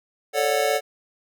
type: chord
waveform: square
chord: D major seventh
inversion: second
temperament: just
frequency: 440.5 / 550.6 / 587.3 / 734.2 Hz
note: A4 / C#5 / D5 / F#5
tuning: +2 / -12 / 0 / -14 cents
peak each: -26 dBFS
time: 0.33-0.81 s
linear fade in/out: 50 ms
effects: none